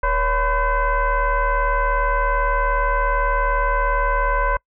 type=tone with frequency modulation; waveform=sine; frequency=484.3 Hz; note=B4; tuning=34 cents flat; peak=-16 dBFS; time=0.03-4.57 s; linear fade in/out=5 ms; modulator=523 Hz; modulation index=2.1; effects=noise-tail reverb RT60 0.1 s tail -26 dB re dry